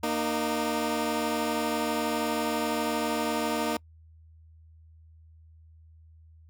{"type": "tone pair together", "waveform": "15% pulse", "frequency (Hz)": [233.1, 306.7], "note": ["A#3", "D#4"], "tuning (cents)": [0, -25], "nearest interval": "perfect fourth", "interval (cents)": 475, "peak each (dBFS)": -23, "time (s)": [0.03, 3.77], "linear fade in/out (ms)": 5, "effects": ["noise-tail reverb RT60 0.1 s tail -26 dB re dry", "added 80 Hz sine -51 dBFS peak until 6.49 s"]}